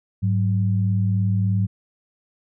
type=tone pair together; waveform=sine; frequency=103.4 / 186.65 Hz; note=G#2 / F#3; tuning=-7 / +15 cents; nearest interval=minor seventh; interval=1022 cents; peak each=-18 / -24 dBFS; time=0.22-1.67 s; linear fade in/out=20 ms; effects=none